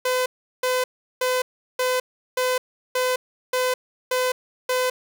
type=tone bursts; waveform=sawtooth; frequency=507 Hz; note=B4; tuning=45 cents sharp; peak=-16 dBFS; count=9; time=0.05-4.9 s; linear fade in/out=5 ms; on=210 ms; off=370 ms; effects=none